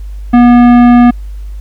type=tone with tanh clipping; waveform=sine; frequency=242 Hz; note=B3; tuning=35 cents flat; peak=-3 dBFS; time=0.33-1.11 s; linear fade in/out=10 ms; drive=15 dB; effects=added 50 Hz sine -20 dBFS peak until 1.6 s + pink hiss -48 dBFS RMS until 1.6 s